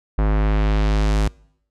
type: tone with low-pass filter sweep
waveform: square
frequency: 52.1 Hz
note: G#1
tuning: 6 cents sharp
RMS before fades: -17 dBFS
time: 0.18-1.28 s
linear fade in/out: 5 ms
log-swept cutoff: 1400 to 8900 Hz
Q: 0.9
effects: noise-tail reverb RT60 0.7 s tail -25 dB re dry